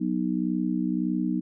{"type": "chord", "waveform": "sine", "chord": "B major", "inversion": "second", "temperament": "just", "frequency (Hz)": [185.21, 246.9, 308.7], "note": ["F#3", "B3", "D#4"], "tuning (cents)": [2, 0, -14], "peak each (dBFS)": -28, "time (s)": [0, 1.41], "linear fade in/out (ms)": 20, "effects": []}